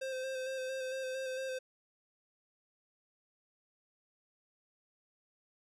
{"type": "tone with vibrato", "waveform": "square", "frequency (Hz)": 523, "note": "C5", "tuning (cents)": -1, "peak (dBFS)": -37, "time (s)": [0.01, 1.59], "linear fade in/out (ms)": 10, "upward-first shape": "square", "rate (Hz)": 4.4, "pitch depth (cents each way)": 20, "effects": ["low-pass 9000 Hz 12 dB/octave"]}